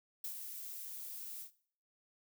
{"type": "noise with ADSR envelope", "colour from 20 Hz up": "violet", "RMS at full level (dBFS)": -40, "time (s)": [0.24, 1.51], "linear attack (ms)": 3, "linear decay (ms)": 87, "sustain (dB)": -6, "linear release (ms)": 100, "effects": ["noise-tail reverb RT60 0.5 s tail -17 dB re dry"]}